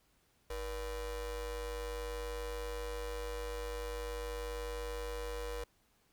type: ring-modulated tone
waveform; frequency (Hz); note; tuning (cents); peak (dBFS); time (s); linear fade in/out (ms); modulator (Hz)
45% pulse; 264.2; C4; +17; -35; 0.5-5.64; 5; 214
effects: pink hiss -72 dBFS RMS until 6.12 s